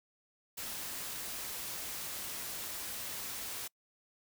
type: noise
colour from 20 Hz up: white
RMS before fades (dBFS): -41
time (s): 0.57-3.68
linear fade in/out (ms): 10
effects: noise-tail reverb RT60 0.1 s tail -26 dB re dry

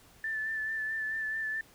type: tone with vibrato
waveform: sine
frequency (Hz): 1760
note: A6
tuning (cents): 0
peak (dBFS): -31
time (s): 0.24-1.61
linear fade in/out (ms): 2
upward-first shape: sine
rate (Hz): 4.6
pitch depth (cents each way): 24
effects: pink hiss -59 dBFS RMS until 1.74 s

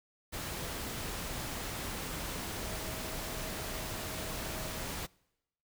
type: tone in noise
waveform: sine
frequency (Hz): 636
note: D#5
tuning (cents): +38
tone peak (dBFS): -49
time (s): 2.59-4.85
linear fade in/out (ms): 20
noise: pink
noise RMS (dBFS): -39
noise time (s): 0.32-5.07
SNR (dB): -13
effects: noise-tail reverb RT60 0.9 s tail -25 dB re dry

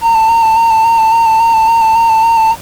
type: tone with vibrato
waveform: triangle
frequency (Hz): 903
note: A5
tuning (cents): +45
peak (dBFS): -4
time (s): 0.01-2.56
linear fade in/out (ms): 50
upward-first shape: square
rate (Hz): 3.6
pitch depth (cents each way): 27
effects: pink hiss -31 dBFS RMS until 2.61 s + Opus 48 kbps

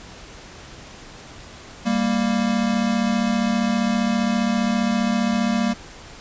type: tone pair together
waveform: square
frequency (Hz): 198.05 / 233.1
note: G3 / A#3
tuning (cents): +18 / 0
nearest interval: minor third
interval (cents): 282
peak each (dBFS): -23 / -21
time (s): 1.85-5.74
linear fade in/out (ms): 20
effects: pink hiss -41 dBFS RMS until 6.2 s + resampled to 16000 Hz

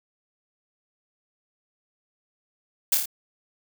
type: noise with echo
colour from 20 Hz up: blue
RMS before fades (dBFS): -19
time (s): 2.92-2.95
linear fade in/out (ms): 5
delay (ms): 27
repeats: 4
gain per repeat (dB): -3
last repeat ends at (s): 3.058
effects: none

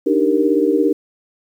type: chord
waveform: sine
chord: Eb major seventh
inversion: third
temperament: equal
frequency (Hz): 293.7 / 311.1 / 392 / 466.2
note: D4 / Eb4 / G4 / Bb4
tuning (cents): 0 / 0 / 0 / 0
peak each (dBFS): -18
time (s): 0.06-0.93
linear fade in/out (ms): 10
effects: 8-bit

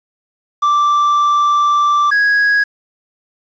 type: tone pair in turn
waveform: triangle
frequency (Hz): 1173 / 1658.9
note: D6 / G#6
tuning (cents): -2 / -2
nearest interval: tritone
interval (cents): 600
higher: second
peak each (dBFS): -8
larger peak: neither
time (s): 0.62-2.11 / 2.11-2.64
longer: first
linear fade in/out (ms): 10
effects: resampled to 16000 Hz + 7-bit

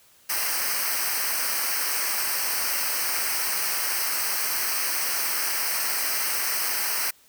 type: noise with comb filter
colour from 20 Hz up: white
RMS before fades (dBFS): -26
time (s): 0.29-7.11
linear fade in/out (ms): 10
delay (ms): 0.28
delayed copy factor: -0.9
effects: white hiss -57 dBFS RMS until 7.28 s

